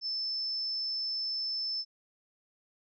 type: tone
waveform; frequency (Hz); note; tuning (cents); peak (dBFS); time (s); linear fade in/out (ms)
sine; 5274; E8; 0; -31; 0.01-1.85; 50
effects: none